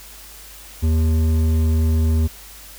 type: tone with hard clipping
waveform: sine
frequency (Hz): 79.7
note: D#2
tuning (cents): +42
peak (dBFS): -16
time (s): 0.82-2.28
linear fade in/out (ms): 20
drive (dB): 9
effects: added 50 Hz sine -44 dBFS peak until 2.78 s + white hiss -41 dBFS RMS until 2.78 s